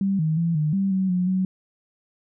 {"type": "tone with pitch steps", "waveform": "sine", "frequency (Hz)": [195.5, 157.4, 167.7, 152.2, 195, 189.4, 180.6, 187.1], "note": ["G3", "D#3", "E3", "D#3", "G3", "F#3", "F#3", "F#3"], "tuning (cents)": [-4, 20, 30, -38, -9, 41, -42, 20], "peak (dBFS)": -19, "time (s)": [0.01, 1.45], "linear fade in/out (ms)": 2, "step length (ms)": 180, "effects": []}